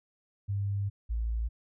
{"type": "tone pair in turn", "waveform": "sine", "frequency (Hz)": [100, 56.34], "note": ["G2", "A1"], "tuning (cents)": [35, 42], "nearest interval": "minor seventh", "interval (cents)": 993, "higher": "first", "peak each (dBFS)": -28, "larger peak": "neither", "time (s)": [[0.48, 0.9], [1.09, 1.49]], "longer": "first", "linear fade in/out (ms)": 20, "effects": []}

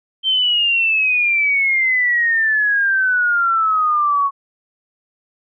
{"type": "exponential sweep", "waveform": "sine", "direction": "down", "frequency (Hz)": [3136, 1104], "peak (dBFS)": -13, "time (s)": [0.23, 4.31], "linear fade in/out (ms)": 50, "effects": []}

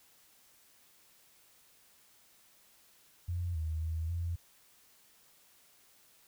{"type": "tone with pitch steps", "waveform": "sine", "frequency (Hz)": [87.5, 79.4, 80.7, 85.2], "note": ["F2", "D#2", "E2", "F2"], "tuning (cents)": [4, 36, -36, -42], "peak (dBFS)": -32, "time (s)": [3.28, 4.36], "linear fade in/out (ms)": 10, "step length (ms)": 270, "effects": ["white hiss -64 dBFS RMS until 6.27 s"]}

